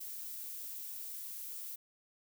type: noise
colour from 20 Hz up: violet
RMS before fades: -44 dBFS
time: 0-1.76 s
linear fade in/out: 10 ms
effects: none